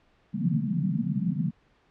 white band-pass noise, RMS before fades -27 dBFS, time 0.33-1.51 s, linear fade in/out 20 ms, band 130 to 240 Hz, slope 96 dB/octave, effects pink hiss -64 dBFS RMS until 1.9 s + low-pass 3000 Hz 12 dB/octave

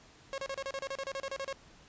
sawtooth tone bursts, 544 Hz, C#5, 33 cents flat, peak -31 dBFS, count 15, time 0.33-1.527 s, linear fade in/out 0 ms, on 49 ms, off 33 ms, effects pink hiss -58 dBFS RMS until 1.88 s + resampled to 16000 Hz

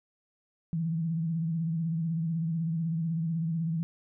sine tone with vibrato, 164 Hz, E3, 9 cents flat, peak -27 dBFS, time 0.73-3.83 s, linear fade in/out 0 ms, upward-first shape sine, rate 16 Hz, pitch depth 67 cents each way, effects none

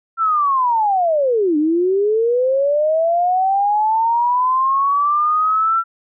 sine linear two-way sweep, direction down then up, 1359 to 293.7 to 1359 Hz, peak -13 dBFS, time 0.17-5.84 s, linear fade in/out 50 ms, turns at 1.57 s, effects none

